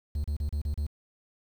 triangle tone bursts, 73.42 Hz, D2, in tune, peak -25 dBFS, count 6, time 0.15-0.867 s, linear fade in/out 5 ms, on 92 ms, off 33 ms, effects 9-bit

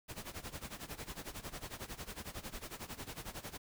pink noise with tremolo, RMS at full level -43 dBFS, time 0.08-3.58 s, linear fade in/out 20 ms, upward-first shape sine, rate 11 Hz, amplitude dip 85%, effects none

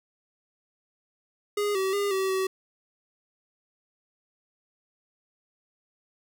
square tone with pitch steps, 412.3 / 382.3 / 404.5 / 382.9 / 379.7 Hz, G#4 / G4 / G#4 / G4 / F#4, -13 / -43 / -46 / -41 / +45 cents, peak -25 dBFS, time 1.57-2.47 s, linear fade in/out 5 ms, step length 180 ms, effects none

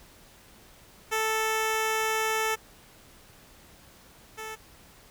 10% pulse tone pair in turn, 440 / 438.5 Hz, A4 / A4, 0 / -6 cents, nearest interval unison, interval 6 cents, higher first, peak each -17 / -28 dBFS, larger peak first, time 1.11-2.56 / 4.37-4.56 s, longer first, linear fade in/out 20 ms, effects pink hiss -54 dBFS RMS until 5.1 s

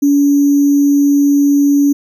sine tone with sample-and-hold, 284.9 Hz, C#4, 48 cents sharp, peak -7 dBFS, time 0.02-1.93 s, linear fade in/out 10 ms, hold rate 6300 Hz, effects none

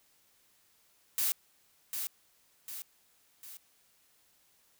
blue noise with echo, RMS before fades -30 dBFS, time 1.18-1.32 s, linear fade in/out 0 ms, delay 750 ms, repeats 3, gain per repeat -6 dB, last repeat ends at 3.57 s, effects white hiss -68 dBFS RMS until 4.79 s

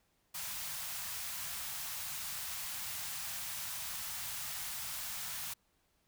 white band-stop noise, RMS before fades -41 dBFS, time 0.34-5.54 s, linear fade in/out 10 ms, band 180 to 720 Hz, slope 24 dB/octave, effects pink hiss -75 dBFS RMS until 6.07 s

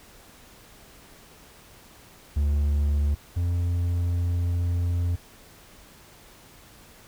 triangle tone pair in turn, 72.7 / 87.13 Hz, D2 / F2, -17 / -4 cents, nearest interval minor third, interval 313 cents, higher second, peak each -18 / -20 dBFS, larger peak first, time 2.36-3.15 / 3.36-5.16 s, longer second, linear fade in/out 10 ms, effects pink hiss -51 dBFS RMS until 7.07 s

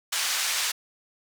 white band-pass noise, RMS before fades -27 dBFS, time 0.12-0.72 s, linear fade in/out 10 ms, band 1100 to 7100 Hz, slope 12 dB/octave, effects none

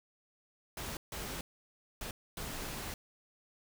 pink noise bursts at uneven times, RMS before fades -41 dBFS, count 4, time 0.77-0.97 / 1.12-1.41 / 2.01-2.11 / 2.37-2.94 s, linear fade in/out 2 ms, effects none

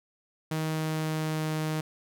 sawtooth tone with pitch glide, 157.6 to 155.97 Hz, D#3 to D#3, +23 to +5 cents, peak -24 dBFS, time 0.51-1.81 s, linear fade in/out 5 ms, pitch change -18 cents, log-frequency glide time 0.67-1.55 s, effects none

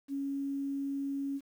sine tone with quantisation, 277.2 Hz, C#4, in tune, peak -32 dBFS, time 0.08-1.41 s, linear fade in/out 50 ms, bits 10, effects none

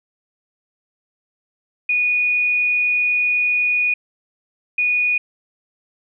sine tone bursts at uneven times, 2463 Hz, D#7, 18 cents flat, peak -15 dBFS, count 2, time 1.89-3.94 / 4.78-5.18 s, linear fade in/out 5 ms, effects none

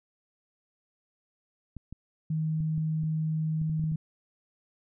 clicks, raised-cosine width 5 ms, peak -28 dBFS, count 10, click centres 1.767 / 1.926 / 2.605 / 2.779 / 3.036 / 3.616 / 3.697 / 3.796 / 3.839 / 3.918 s
sine tone, 157.4 Hz, D#3, 20 cents sharp, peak -26 dBFS, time 2.3-3.96 s, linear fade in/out 5 ms
effects none

